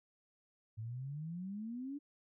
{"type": "exponential sweep", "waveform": "sine", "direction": "up", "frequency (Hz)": [106.7, 293.7], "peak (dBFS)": -40, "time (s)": [0.77, 1.99], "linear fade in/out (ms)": 20, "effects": []}